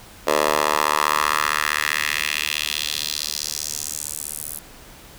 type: tone with high-pass filter sweep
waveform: 10% pulse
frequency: 75.3 Hz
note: D2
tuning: 44 cents sharp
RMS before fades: -23 dBFS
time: 0.27-4.59 s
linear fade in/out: 5 ms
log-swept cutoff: 590 to 11000 Hz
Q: 2.1
effects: pink hiss -44 dBFS RMS until 5.18 s